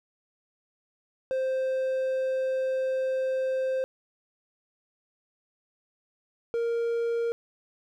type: tone pair in turn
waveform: triangle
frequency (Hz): 523.3 / 466.2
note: C5 / A#4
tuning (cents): 0 / 0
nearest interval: major second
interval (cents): 200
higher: first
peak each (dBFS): -23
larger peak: neither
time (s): 1.31-3.84 / 6.54-7.32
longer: first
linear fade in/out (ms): 0
effects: none